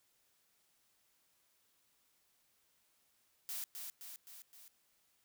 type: noise with echo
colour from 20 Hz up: blue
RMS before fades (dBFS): -42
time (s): 3.49-3.64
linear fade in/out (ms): 0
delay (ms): 260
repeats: 4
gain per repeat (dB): -4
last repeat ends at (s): 4.68
effects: white hiss -75 dBFS RMS until 5.24 s